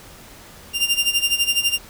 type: tone with tremolo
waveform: sawtooth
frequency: 2794 Hz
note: F7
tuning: in tune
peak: -11 dBFS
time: 0.73-1.79 s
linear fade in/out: 50 ms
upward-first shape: sine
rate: 12 Hz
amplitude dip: 80%
effects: pink hiss -43 dBFS RMS until 1.89 s